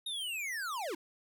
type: linear sweep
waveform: square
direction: down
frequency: 3754 to 288.3 Hz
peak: -36 dBFS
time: 0.06-0.95 s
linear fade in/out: 5 ms
effects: none